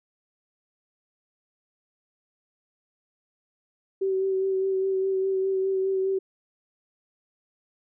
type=tone with vibrato; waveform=sine; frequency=382.7 Hz; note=G4; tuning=42 cents flat; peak=-22 dBFS; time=4.01-6.19 s; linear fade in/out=10 ms; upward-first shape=sine; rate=4.9 Hz; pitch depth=19 cents each way; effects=none